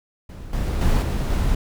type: noise with level steps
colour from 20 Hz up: brown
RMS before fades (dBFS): -36 / -23 / -17 / -22 / -20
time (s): 0.29-1.55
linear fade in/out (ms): 5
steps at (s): 0.53 / 0.81 / 1.02 / 1.3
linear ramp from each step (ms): 2
effects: none